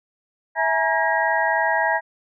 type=tone cluster; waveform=sine; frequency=655 / 843 / 946 / 1632 / 1896 Hz; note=E5 / G#5 / A#5 / G#6 / A#6; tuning=-11 / +26 / +25 / -31 / +29 cents; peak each=-24 dBFS; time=0.55-2.01 s; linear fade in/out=50 ms; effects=none